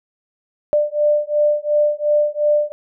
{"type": "beating tone pair", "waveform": "sine", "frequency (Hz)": [593, 595.8], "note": ["D5", "D5"], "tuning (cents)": [17, 25], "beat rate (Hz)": 2.8, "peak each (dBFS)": -17, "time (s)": [0.73, 2.72], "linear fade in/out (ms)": 0, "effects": []}